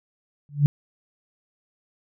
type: tone with exponential growth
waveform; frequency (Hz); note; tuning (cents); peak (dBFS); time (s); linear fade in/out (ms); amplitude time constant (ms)
sine; 144.8; D3; -24; -9; 0.49-0.66; 0; 36
effects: none